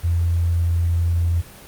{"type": "tone", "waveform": "sine", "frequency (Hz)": 85.1, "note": "F2", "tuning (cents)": -44, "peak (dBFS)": -16, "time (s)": [0.03, 1.42], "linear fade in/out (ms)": 20, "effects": ["pink hiss -42 dBFS RMS until 1.67 s", "Opus 24 kbps"]}